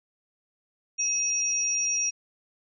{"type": "tone pair together", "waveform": "sine", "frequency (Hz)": [2576, 5703], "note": ["E7", "F8"], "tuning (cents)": [-41, 35], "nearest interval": "octave + major second", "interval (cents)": 1376, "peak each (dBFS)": [-33, -24], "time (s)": [0.98, 2.11], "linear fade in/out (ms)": 20, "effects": []}